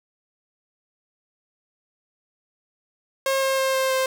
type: tone with pitch steps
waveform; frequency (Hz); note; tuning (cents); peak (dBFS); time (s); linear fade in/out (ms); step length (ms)
sawtooth; 538 / 534.6 / 531.2 / 527.8 / 524.5; C5 / C5 / C5 / C5 / C5; +48 / +37 / +26 / +15 / +4; -16; 3.26-4.06; 2; 160
effects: none